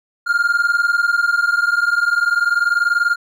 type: tone pair together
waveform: triangle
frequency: 1396.9 / 1417.2 Hz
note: F6 / F6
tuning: 0 / +25 cents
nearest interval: unison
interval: 25 cents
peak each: -15 dBFS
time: 0.26-3.16 s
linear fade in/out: 20 ms
effects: none